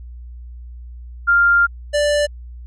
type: tone pair in turn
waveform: sine / square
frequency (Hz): 1396.9 / 587.3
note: F6 / D5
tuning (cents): 0 / 0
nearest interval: octave + minor third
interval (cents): 1500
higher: first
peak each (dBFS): -10 / -15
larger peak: first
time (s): 1.27-1.67 / 1.93-2.27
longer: first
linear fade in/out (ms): 20
effects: added 60 Hz sine -32 dBFS peak until 2.66 s + resampled to 22050 Hz